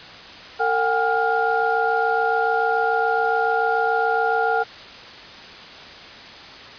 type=tone cluster; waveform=sine; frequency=453.9 / 738 / 805 / 1407 Hz; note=A#4 / F#5 / G5 / F6; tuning=-46 / -5 / +46 / +12 cents; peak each=-23 dBFS; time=0.59-4.64 s; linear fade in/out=20 ms; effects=white hiss -39 dBFS RMS until 6.78 s + resampled to 11025 Hz